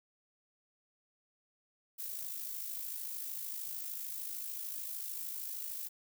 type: noise with amplitude modulation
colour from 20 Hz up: violet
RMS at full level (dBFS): -39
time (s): 1.98-5.89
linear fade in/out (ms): 20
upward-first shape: sine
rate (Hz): 53.3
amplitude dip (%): 50
effects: none